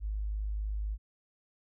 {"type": "tone", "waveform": "sine", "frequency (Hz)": 51.91, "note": "G#1", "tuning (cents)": 0, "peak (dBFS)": -31, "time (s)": [0, 0.98], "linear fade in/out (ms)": 50, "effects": []}